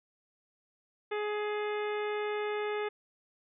harmonic tone with a mistuned harmonic, 419.2 Hz, G#4, 16 cents sharp, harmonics 1 / 2 / 3 / 4 / 5 / 6 / 7 / 8, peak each -32 / -40 / -42 / -44 / -43 / -48 / -52 / -51 dBFS, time 1.11-2.89 s, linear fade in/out 10 ms, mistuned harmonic 8, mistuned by +77 cents, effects none

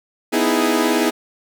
sawtooth chord, E major seventh, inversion second, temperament equal with one note detuned, 247.9 / 311.1 / 329.6 / 415.3 Hz, B3 / D#4 / E4 / G#4, +7 / 0 / 0 / 0 cents, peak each -17 dBFS, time 0.32-1.11 s, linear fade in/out 20 ms, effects none

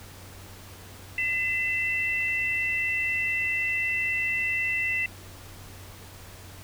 sine tone pair together, 2024 / 2675 Hz, B6 / E7, +42 / +25 cents, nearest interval perfect fourth, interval 483 cents, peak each -27 dBFS, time 1.18-5.06 s, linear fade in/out 2 ms, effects added 94 Hz sine -46 dBFS peak until 6.63 s + pink hiss -47 dBFS RMS until 6.63 s

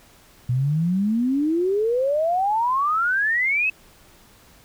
sine exponential sweep, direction up, 120 to 2638 Hz, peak -18 dBFS, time 0.49-3.7 s, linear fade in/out 5 ms, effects pink hiss -52 dBFS RMS until 4.64 s

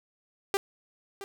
sawtooth tone with echo, 395.5 Hz, G4, 15 cents sharp, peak -20 dBFS, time 0.54-0.57 s, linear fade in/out 0 ms, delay 670 ms, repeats 1, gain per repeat -14 dB, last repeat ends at 1.24 s, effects none

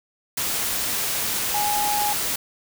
sine tone in noise, 830.6 Hz, G#5, in tune, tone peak -22 dBFS, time 1.54-2.13 s, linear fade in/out 5 ms, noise white, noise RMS -25 dBFS, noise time 0.37-2.36 s, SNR 0 dB, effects none

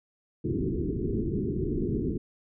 white low-pass noise, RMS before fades -29 dBFS, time 0.44-2.18 s, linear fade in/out 10 ms, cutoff 420 Hz, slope 96 dB/octave, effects none

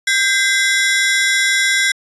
sawtooth ring-modulated tone, 1816 Hz, A#6, 46 cents flat, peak -6 dBFS, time 0.07-1.92 s, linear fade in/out 5 ms, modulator 233 Hz, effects resampled to 24000 Hz

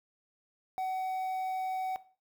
triangle tone with quantisation, 752 Hz, F#5, 28 cents sharp, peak -29 dBFS, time 0.78-1.96 s, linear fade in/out 0 ms, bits 9, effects noise-tail reverb RT60 0.4 s tail -17 dB re dry

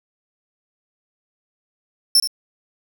sawtooth tone with echo, 5370 Hz, E8, 31 cents sharp, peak -8 dBFS, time 2.15-2.2 s, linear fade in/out 2 ms, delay 74 ms, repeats 1, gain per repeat -10 dB, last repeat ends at 2.274 s, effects 8-bit

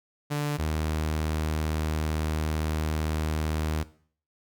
sawtooth tone pair in turn, 146.83 / 77.78 Hz, D3 / D#2, 0 / 0 cents, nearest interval major seventh, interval 1100 cents, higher first, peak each -22 dBFS, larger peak neither, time 0.3-0.58 / 0.58-3.84 s, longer second, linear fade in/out 20 ms, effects noise-tail reverb RT60 0.5 s tail -17 dB re dry

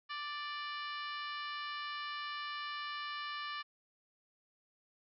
harmonic tone with a mistuned harmonic, 587.3 Hz, D5, in tune, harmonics 2 / 3 / 4 / 5 / 6 / 7 / 8 / 9, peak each -42 / -45 / -49 / -48 / -53 / -52 / -56 / -57 dBFS, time 0.09-3.63 s, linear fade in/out 20 ms, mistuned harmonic 6, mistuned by +17 cents, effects none

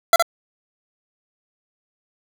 25% pulse tone with echo, 676 Hz, E5, 43 cents sharp, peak -5 dBFS, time 0.13-0.16 s, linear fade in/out 2 ms, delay 65 ms, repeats 1, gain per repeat -5 dB, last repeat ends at 0.225 s, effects none

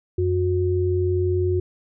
sine tone pair together, 90.8 / 363.2 Hz, F#2 / F#4, -32 / -32 cents, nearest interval 2 octaves, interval 2400 cents, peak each -21 dBFS, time 0.18-1.6 s, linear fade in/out 5 ms, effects none

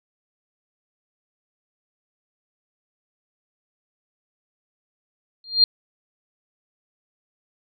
sine tone with exponential growth, 4200 Hz, C8, 6 cents sharp, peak -7 dBFS, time 5.44-5.64 s, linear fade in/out 2 ms, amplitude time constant 43 ms, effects none

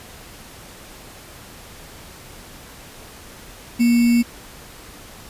sine tone with sample-and-hold, 236.7 Hz, A#3, 27 cents sharp, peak -12 dBFS, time 3.79-4.23 s, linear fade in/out 20 ms, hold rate 2450 Hz, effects pink hiss -41 dBFS RMS until 5.29 s + resampled to 32000 Hz

